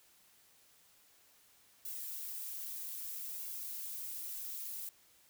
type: noise with flanger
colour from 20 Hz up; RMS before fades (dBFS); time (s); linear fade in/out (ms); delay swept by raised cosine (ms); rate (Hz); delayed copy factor
violet; -43; 1.85-4.89; 2; 1.6 to 4.9; 0.62; -0.95
effects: white hiss -66 dBFS RMS until 5.29 s